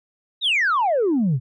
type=exponential sweep; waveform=sine; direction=down; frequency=3931 to 116.54 Hz; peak=-15 dBFS; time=0.41-1.4 s; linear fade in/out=50 ms; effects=tanh soft clip ceiling -14 dBFS